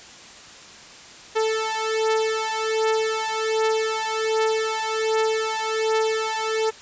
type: beating tone pair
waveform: sawtooth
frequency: 440 / 441.3 Hz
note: A4 / A4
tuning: 0 / +5 cents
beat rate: 1.3 Hz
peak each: -20 dBFS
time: 1.35-6.71 s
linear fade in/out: 20 ms
effects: white hiss -43 dBFS RMS until 6.81 s + resampled to 16000 Hz